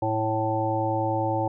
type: harmonic tone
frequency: 110 Hz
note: A2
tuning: in tune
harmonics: 1 / 3 / 5 / 7 / 8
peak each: -29 / -29 / -29 / -29 / -29 dBFS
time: 0.02-1.48 s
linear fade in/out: 5 ms
effects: none